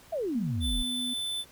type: exponential sweep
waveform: sine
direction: down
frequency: 700 to 32.7 Hz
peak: -28 dBFS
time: 0.12-0.83 s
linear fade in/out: 10 ms
type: tone with pitch glide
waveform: sine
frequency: 235.6 to 247 Hz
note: A#3 to B3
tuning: +19 to 0 cents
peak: -34 dBFS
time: 0.34-1.14 s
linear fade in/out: 10 ms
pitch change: +81 cents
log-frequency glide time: 0.57-0.65 s
type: tone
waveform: square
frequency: 3520 Hz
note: A7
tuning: in tune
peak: -31 dBFS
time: 0.6-1.45 s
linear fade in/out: 50 ms
effects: pink hiss -55 dBFS RMS until 1.51 s